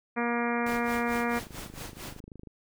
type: harmonic tone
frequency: 237.4 Hz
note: A#3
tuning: 32 cents sharp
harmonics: 1 / 2 / 3 / 4 / 5 / 6 / 7 / 8 / 9 / 10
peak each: -30 / -33 / -35 / -36 / -37 / -38 / -38 / -39 / -40 / -40 dBFS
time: 0.16-1.4 s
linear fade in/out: 20 ms
type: noise with tremolo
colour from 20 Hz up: pink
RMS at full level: -39 dBFS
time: 0.66-2.2 s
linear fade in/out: 5 ms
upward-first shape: sine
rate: 4.5 Hz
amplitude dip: 85%
type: click train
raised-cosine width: 3 ms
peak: -32 dBFS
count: 28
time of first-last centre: 1.43-2.472 s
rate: 25.9 Hz
effects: none